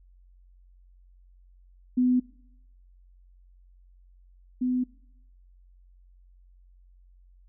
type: tone pair in turn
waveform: sine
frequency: 250.6 / 251.7 Hz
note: B3 / B3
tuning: +25 / +33 cents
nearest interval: unison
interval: 8 cents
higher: second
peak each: -19 / -23 dBFS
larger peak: first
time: 1.97-2.2 / 4.61-4.84 s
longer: neither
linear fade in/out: 10 ms
effects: noise-tail reverb RT60 0.8 s tail -22 dB re dry + added 45 Hz sine -53 dBFS peak until 7.48 s